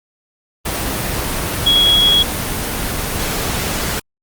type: tone in noise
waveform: sine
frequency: 3327 Hz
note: G#7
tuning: 2 cents sharp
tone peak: -9 dBFS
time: 1.66-2.23 s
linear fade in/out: 10 ms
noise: pink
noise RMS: -20 dBFS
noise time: 0.65-4 s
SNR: +8 dB
effects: Opus 24 kbps